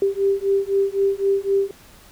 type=beating tone pair; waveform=sine; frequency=392 / 395.9 Hz; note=G4 / G4; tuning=0 / +17 cents; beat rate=3.9 Hz; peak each=-20 dBFS; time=0.02-1.71 s; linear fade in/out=2 ms; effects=pink hiss -48 dBFS RMS until 2.11 s